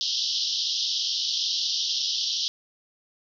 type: band-pass noise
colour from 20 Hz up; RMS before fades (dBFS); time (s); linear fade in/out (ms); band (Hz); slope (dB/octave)
white; -27; 0.01-2.48; 0; 3000 to 5700; 96
effects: none